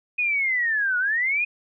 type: linear two-way sweep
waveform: sine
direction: down then up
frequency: 2503 to 1435 to 2503 Hz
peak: -20 dBFS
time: 0.18-1.45 s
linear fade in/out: 10 ms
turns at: 0.98 s
effects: none